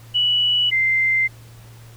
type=tone pair in turn; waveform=sine; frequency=2947 / 2084 Hz; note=F#7 / C7; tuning=-8 / -7 cents; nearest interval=tritone; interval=599 cents; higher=first; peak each=-15 dBFS; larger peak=neither; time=0.14-0.71 / 0.71-1.28 s; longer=neither; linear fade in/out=20 ms; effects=added 115 Hz sine -41 dBFS peak until 1.96 s + pink hiss -49 dBFS RMS until 1.96 s